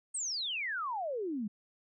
sine exponential sweep, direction down, 8770 to 196 Hz, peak -33 dBFS, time 0.14-1.48 s, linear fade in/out 10 ms, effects none

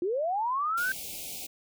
sine linear sweep, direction up, 332 to 1575 Hz, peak -26 dBFS, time 0.02-0.92 s, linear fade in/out 2 ms
white band-stop noise, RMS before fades -39 dBFS, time 0.77-1.47 s, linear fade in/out 10 ms, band 830 to 2200 Hz, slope 96 dB/octave
effects none

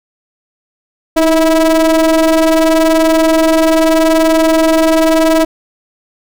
square ring-modulated tone, 163.8 Hz, E3, 11 cents flat, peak -5 dBFS, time 1.16-5.45 s, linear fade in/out 10 ms, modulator 481 Hz, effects none

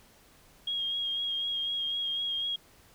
sine tone with vibrato, 3265 Hz, G#7, 30 cents flat, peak -29 dBFS, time 0.67-2.56 s, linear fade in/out 5 ms, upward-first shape sine, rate 4 Hz, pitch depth 23 cents each way, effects pink hiss -59 dBFS RMS until 2.94 s

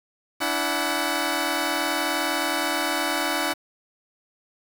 10% pulse tone cluster, 289.1 / 328.7 / 747 Hz, D4 / E4 / F#5, -27 / -5 / +16 cents, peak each -19 dBFS, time 0.4-3.54 s, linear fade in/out 20 ms, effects 7-bit

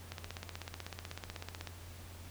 click train, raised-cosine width 0.2 ms, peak -24 dBFS, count 26, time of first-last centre 0.12-1.673 s, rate 16.1 Hz, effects added 87 Hz sine -49 dBFS peak until 2.3 s + pink hiss -54 dBFS RMS until 2.3 s

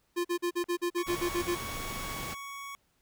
square tone bursts, 349.2 Hz, F4, in tune, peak -28 dBFS, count 11, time 0.16-1.558 s, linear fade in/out 20 ms, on 88 ms, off 43 ms
click, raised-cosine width 0.5 ms, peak -29 dBFS, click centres 0.641 s
25% pulse tone, 1116 Hz, C#6, 11 cents sharp, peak -36 dBFS, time 0.98-2.75 s, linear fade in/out 0 ms
pink noise, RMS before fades -39 dBFS, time 1.06-2.35 s, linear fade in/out 20 ms
effects pink hiss -72 dBFS RMS until 3.01 s

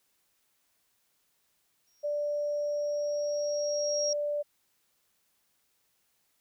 sine tone with exponential growth, 5610 Hz, F8, 7 cents sharp, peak -28 dBFS, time 1.87-4.13 s, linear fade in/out 2 ms, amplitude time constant 490 ms
sine tone, 587.3 Hz, D5, in tune, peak -28 dBFS, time 2.03-4.43 s, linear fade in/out 20 ms
effects white hiss -73 dBFS RMS until 6.4 s

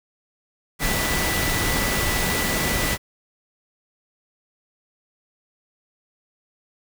sine tone in noise, 1975.5 Hz, B6, in tune, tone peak -28 dBFS, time 0.79-2.98 s, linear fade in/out 50 ms, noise pink, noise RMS -23 dBFS, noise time 0.79-2.98 s, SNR -8 dB, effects none

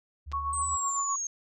sine tone, 73.42 Hz, D2, in tune, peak -37 dBFS, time 0.26-0.77 s, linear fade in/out 20 ms
clicks, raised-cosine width 0.2 ms, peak -28 dBFS, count 2, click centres 0.317 / 0.323 s
sine tone with tremolo, 1108.7 Hz, C#6, in tune, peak -27 dBFS, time 0.33-1.16 s, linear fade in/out 5 ms, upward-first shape sine, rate 7.9 Hz, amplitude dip 50%
sine linear sweep, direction down, 8290 to 6400 Hz, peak -30 dBFS, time 0.53-1.27 s, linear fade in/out 2 ms
effects none

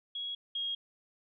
sine tone pair in turn, 3322 / 3267 Hz, G#7 / G#7, 0 / -29 cents, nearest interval unison, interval 29 cents, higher first, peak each -35 / -32 dBFS, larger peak second, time 0.15-0.35 / 0.55-0.75 s, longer neither, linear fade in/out 5 ms, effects none

